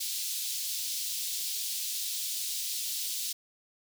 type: high-pass noise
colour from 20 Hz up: pink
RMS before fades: -34 dBFS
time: 0-3.33 s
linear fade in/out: 10 ms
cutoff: 3600 Hz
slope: 24 dB/octave
effects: none